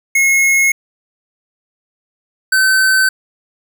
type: tone pair in turn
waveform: square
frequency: 2168 / 1533 Hz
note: C#7 / G6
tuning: -39 / -39 cents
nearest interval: tritone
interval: 600 cents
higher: first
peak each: -10 / -10 dBFS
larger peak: neither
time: 0.15-0.72 / 2.52-3.09 s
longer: neither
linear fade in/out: 5 ms
effects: none